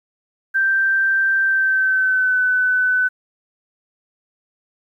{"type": "tone with pitch glide", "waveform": "sine", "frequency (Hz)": [1568, 1505], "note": ["G6", "F#6"], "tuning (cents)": [0, 29], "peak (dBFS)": -14, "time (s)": [0.54, 3.09], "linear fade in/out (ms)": 20, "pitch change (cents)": -71, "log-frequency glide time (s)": [1.43, 2.4], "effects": ["9-bit"]}